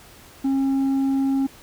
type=tone with tanh clipping; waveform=sine; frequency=270.7 Hz; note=C#4; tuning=41 cents flat; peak=-19 dBFS; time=0.44-1.47 s; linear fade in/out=10 ms; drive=4 dB; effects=pink hiss -47 dBFS RMS until 1.62 s